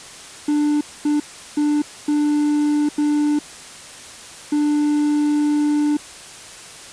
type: tone bursts at uneven times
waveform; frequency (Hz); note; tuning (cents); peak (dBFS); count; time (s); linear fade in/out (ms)
triangle; 295.9; D4; +13; -13; 6; 0.48-0.81 / 1.05-1.2 / 1.57-1.82 / 2.08-2.89 / 2.98-3.39 / 4.52-5.97; 5
effects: white hiss -38 dBFS RMS until 6.92 s + resampled to 22050 Hz